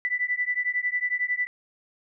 sine beating tone pair, 1975.5 / 1986.5 Hz, B6 / B6, 0 / +10 cents, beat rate 11 Hz, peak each -27 dBFS, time 0.05-1.47 s, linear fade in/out 0 ms, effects none

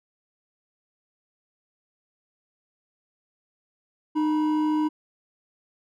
triangle tone pair together, 305.9 / 971.2 Hz, D#4 / B5, -29 / -29 cents, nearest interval octave + minor sixth, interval 2000 cents, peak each -19 / -29 dBFS, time 4.15-4.89 s, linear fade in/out 20 ms, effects none

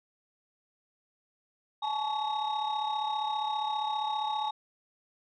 sine tone cluster, 847 / 882 / 1123 / 3741 Hz, G#5 / A5 / C#6 / A#7, +34 / +4 / +22 / +5 cents, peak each -30 / -34 / -38 / -37 dBFS, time 1.82-4.51 s, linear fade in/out 10 ms, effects tanh soft clip ceiling -23 dBFS

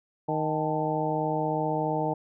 harmonic tone with a mistuned harmonic, 155.56 Hz, D#3, in tune, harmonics 1 / 2 / 3 / 4 / 5 / 6, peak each -32 / -32 / -32 / -32 / -32 / -32 dBFS, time 0.28-2.14 s, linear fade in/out 10 ms, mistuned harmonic 6, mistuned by -100 cents, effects none

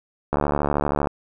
click train, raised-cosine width 1 ms, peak -7 dBFS, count 55, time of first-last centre 0.33-1.072 s, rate 72.8 Hz, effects none

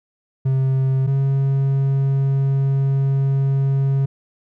triangle tone pair in turn, 132.9 / 136.56 Hz, C3 / C#3, +27 / -26 cents, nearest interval unison, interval 47 cents, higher second, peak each -13 dBFS, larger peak neither, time 0.45-1.07 / 1.07-4.06 s, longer second, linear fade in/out 10 ms, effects none

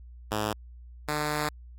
5% pulse tone pair in turn, 106.2 / 150.19 Hz, G#2 / D3, +39 / +39 cents, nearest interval tritone, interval 600 cents, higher second, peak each -16 dBFS, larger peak neither, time 0.31-0.53 / 1.08-1.49 s, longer second, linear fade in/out 5 ms, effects added 60 Hz sine -44 dBFS peak until 1.78 s + AAC 48 kbps

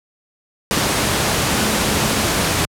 sine tone in noise, 213.2 Hz, G#3, 46 cents sharp, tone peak -25 dBFS, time 1.54-2.25 s, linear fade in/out 0 ms, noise pink, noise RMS -17 dBFS, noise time 0.71-2.65 s, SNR -11 dB, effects high-pass 80 Hz 12 dB/octave + low-pass 12000 Hz 12 dB/octave

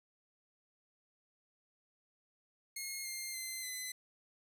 10% pulse tone with pitch steps, 2154 / 2110 / 2066 / 2024 Hz, C7 / C7 / C7 / B6, +50 / +14 / -22 / +42 cents, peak -31 dBFS, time 2.76-3.92 s, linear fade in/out 5 ms, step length 290 ms, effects none

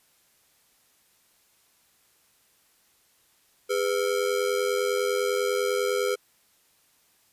square ring-modulated tone, 452.7 Hz, A4, 49 cents sharp, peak -21 dBFS, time 3.69-6.16 s, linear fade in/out 20 ms, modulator 45 Hz, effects white hiss -64 dBFS RMS until 7.32 s + resampled to 32000 Hz

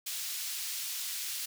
pink high-pass noise, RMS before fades -37 dBFS, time 0.06-1.46 s, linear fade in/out 10 ms, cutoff 3600 Hz, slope 12 dB/octave, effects none

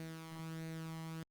sawtooth tone with flanger, 161.8 Hz, E3, 32 cents flat, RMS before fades -45 dBFS, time 0-1.23 s, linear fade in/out 0 ms, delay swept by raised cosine 0.47 to 0.99 ms, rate 1.5 Hz, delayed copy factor +0.5, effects Opus 32 kbps

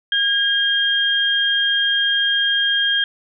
sine tone pair together, 1629 / 3217 Hz, G#6 / G7, -34 / +44 cents, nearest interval octave, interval 1178 cents, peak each -19 / -17 dBFS, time 0.12-3.04 s, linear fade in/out 2 ms, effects none

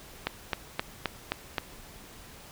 click train, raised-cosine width 0.3 ms, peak -11 dBFS, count 6, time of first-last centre 0.27-1.582 s, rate 3.81 Hz, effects pink hiss -49 dBFS RMS until 2.51 s

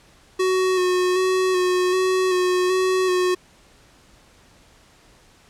square tone with vibrato, 368.5 Hz, F#4, 7 cents flat, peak -18 dBFS, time 0.39-3.35 s, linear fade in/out 10 ms, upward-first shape square, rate 1.3 Hz, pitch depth 21 cents each way, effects pink hiss -53 dBFS RMS until 5.49 s + low-pass 9000 Hz 12 dB/octave

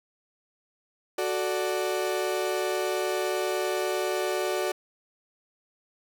35% pulse chord, D major, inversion first, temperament equal, 370 / 440 / 587.3 Hz, F#4 / A4 / D5, 0 / 0 / 0 cents, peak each -27 / -31 / -29 dBFS, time 1.18-4.72 s, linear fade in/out 5 ms, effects none

